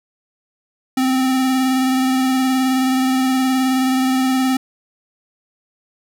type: tone with vibrato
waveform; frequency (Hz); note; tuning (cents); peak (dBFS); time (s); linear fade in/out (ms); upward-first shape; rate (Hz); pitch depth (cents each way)
square; 260.4; C4; -8; -15; 0.97-4.57; 5; triangle; 19; 26
effects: none